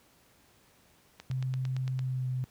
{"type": "click train", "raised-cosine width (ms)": 0.2, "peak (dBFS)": -26, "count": 8, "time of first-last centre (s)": [1.2, 1.992], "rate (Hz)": 8.84}
{"type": "tone with pitch glide", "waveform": "sine", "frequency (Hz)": [129.8, 127.94], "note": ["C3", "C3"], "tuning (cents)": [-13, -38], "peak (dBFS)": -29, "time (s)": [1.3, 2.44], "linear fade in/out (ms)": 0, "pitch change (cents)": -25, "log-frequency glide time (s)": [2.01, 2.27]}
{"effects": ["pink hiss -63 dBFS RMS until 2.5 s", "high-pass 60 Hz 12 dB/octave"]}